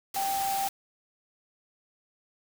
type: tone in noise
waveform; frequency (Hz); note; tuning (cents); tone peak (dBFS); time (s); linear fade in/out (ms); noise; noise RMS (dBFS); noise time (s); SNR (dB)
sine; 784; G5; 0; -27; 0.16-0.68; 5; white; -35; 0.14-0.69; +5
effects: none